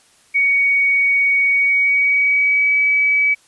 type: tone with pitch glide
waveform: sine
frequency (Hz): 2241 to 2284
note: C#7 to D7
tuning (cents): +18 to -49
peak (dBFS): -12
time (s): 0.34-3.35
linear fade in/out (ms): 20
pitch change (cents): +33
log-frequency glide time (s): 1.52-2.78
effects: white hiss -53 dBFS RMS until 3.47 s + resampled to 24000 Hz